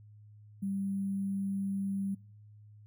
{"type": "tone with sample-and-hold", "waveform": "sine", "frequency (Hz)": 196, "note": "G3", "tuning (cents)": 0, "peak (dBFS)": -31, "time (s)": [0.62, 2.15], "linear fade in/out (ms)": 10, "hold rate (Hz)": 11025, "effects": ["noise-tail reverb RT60 0.6 s tail -26 dB re dry", "added 105 Hz sine -52 dBFS peak until 2.86 s"]}